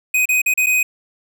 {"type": "tone with dropouts", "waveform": "square", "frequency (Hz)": 2504, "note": "D#7", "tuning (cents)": 10, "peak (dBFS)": -14, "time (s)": [0.14, 0.83], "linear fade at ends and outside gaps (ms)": 5, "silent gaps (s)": [[0.256, 0.289], [0.418, 0.461], [0.539, 0.575], [0.662, 0.667]], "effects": []}